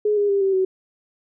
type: tone with pitch steps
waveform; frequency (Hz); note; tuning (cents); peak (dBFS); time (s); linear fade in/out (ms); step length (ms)
sine; 420.1 / 408.8 / 397.9 / 387.2 / 376.9; G#4 / G#4 / G4 / G4 / F#4; +20 / -27 / +26 / -21 / +32; -16; 0.05-0.65; 5; 120
effects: none